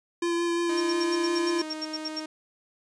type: tone with vibrato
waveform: square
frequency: 342.1 Hz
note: F4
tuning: 36 cents flat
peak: -25 dBFS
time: 0.22-1.62 s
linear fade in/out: 5 ms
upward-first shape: sine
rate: 5.7 Hz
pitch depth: 11 cents each way
type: tone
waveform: sawtooth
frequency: 311.2 Hz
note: D#4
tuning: in tune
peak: -30 dBFS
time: 0.69-2.26 s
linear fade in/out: 5 ms
type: tone bursts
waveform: sine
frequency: 5520 Hz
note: F8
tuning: 21 cents flat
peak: -29 dBFS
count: 13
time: 0.77-2.202 s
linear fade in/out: 10 ms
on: 40 ms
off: 76 ms
effects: resampled to 22050 Hz

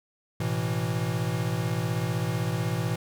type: chord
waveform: square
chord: A suspended second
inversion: none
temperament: equal with one note detuned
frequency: 110 / 125.85 / 164.81 Hz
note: A2 / B2 / E3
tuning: 0 / +33 / 0 cents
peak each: -31 dBFS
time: 0.4-2.96 s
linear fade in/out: 5 ms
effects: none

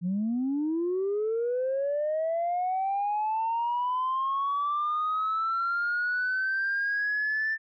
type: linear sweep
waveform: sine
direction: up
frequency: 169.6 to 1781 Hz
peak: -24 dBFS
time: 0.01-7.58 s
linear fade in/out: 50 ms
effects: tanh soft clip ceiling -22 dBFS

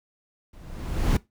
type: noise with level ramp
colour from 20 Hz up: brown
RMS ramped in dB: -47 to -18 dBFS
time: 0.53-1.17 s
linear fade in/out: 5 ms
effects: noise-tail reverb RT60 0.2 s tail -20 dB re dry

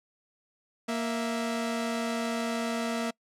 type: tone pair together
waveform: sawtooth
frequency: 233.1 / 659.3 Hz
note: A#3 / E5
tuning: 0 / 0 cents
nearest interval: octave + tritone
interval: 1800 cents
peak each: -26 / -30 dBFS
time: 0.88-3.11 s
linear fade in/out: 10 ms
effects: noise-tail reverb RT60 0.1 s tail -26 dB re dry + low-pass 10000 Hz 12 dB/octave

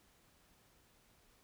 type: silence
effects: pink hiss -69 dBFS RMS until 1.43 s

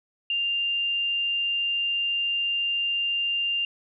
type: tone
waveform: sine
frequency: 2794 Hz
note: F7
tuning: in tune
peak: -23 dBFS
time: 0.3-3.65 s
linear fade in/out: 2 ms
effects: none

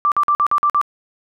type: tone bursts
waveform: sine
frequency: 1174.7 Hz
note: D6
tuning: in tune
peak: -12 dBFS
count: 7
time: 0.05-0.814 s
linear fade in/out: 0 ms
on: 68 ms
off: 48 ms
effects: none

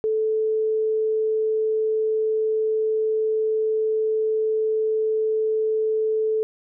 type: tone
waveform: sine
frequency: 436.8 Hz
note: A4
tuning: 13 cents flat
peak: -19 dBFS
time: 0.04-6.43 s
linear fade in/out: 0 ms
effects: none

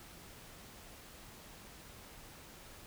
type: silence
effects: pink hiss -54 dBFS RMS until 2.86 s

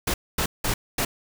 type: noise bursts at uneven times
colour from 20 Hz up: pink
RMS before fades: -24 dBFS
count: 4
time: 0.07-0.14 / 0.38-0.46 / 0.64-0.74 / 0.98-1.05 s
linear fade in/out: 5 ms
effects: none

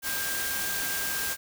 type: tone in noise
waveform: sine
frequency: 1596 Hz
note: G6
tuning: 31 cents sharp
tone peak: -34 dBFS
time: 0.02-1.37 s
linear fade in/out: 50 ms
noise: white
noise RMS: -31 dBFS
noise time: 0.02-1.37 s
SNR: -6 dB
effects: none

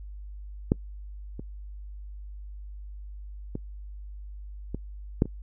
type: clicks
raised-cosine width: 3 ms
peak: -7 / -23 / -18 / -19 / -7 / -23 dBFS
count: 6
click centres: 0.719 / 1.395 / 3.554 / 4.746 / 5.221 / 5.256 s
effects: noise-tail reverb RT60 0.1 s tail -25 dB re dry + added 50 Hz sine -38 dBFS peak until 5.42 s

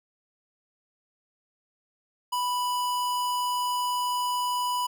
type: tone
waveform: square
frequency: 987.8 Hz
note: B5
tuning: in tune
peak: -26 dBFS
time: 2.32-4.87 s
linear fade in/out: 10 ms
effects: none

